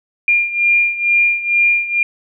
sine beating tone pair, 2400 / 2402.2 Hz, D7 / D7, +37 / +39 cents, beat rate 2.2 Hz, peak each -13 / -17 dBFS, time 0.28-2.03 s, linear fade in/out 2 ms, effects none

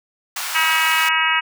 pink high-pass noise, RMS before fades -26 dBFS, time 0.36-1.09 s, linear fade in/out 5 ms, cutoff 940 Hz, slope 24 dB/octave
harmonic tone, 320.4 Hz, E4, 49 cents flat, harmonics 3 / 4 / 5 / 6 / 7 / 8 / 9, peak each -23 / -23 / -23 / -23 / -23 / -23 / -23 dBFS, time 0.54-1.41 s, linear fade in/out 20 ms
effects none

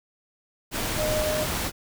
sine tone in noise, 614 Hz, D#5, 23 cents flat, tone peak -25 dBFS, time 0.96-1.47 s, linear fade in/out 50 ms, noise pink, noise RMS -28 dBFS, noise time 0.71-1.72 s, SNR 0 dB, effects none

